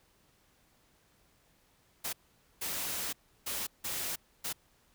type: noise bursts at uneven times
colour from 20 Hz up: white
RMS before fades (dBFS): -36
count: 5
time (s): 2.04-2.13 / 2.61-3.13 / 3.46-3.67 / 3.84-4.16 / 4.44-4.53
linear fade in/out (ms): 10
effects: pink hiss -68 dBFS RMS until 4.94 s